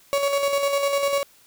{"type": "tone with tremolo", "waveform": "35% pulse", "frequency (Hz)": 561, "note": "C#5", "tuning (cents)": 21, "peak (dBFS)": -17, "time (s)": [0.13, 1.23], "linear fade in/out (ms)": 0, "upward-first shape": "square", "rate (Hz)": 10, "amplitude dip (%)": 40, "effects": ["white hiss -55 dBFS RMS until 1.46 s"]}